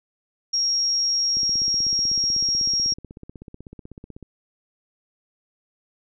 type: tone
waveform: sine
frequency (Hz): 5590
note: F8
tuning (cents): +1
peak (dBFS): -19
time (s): 0.53-2.94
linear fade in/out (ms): 10
type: click train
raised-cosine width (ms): 3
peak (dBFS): -26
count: 47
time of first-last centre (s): 1.37-4.227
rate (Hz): 16.1
effects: none